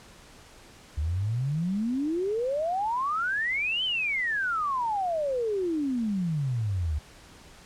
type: exponential two-way sweep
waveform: sine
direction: up then down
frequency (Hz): 71.4 to 3136 to 71.4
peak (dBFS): -25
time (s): 0.97-6.99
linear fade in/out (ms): 10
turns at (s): 3.84
effects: pink hiss -51 dBFS RMS until 7.65 s + low-pass 9000 Hz 12 dB/octave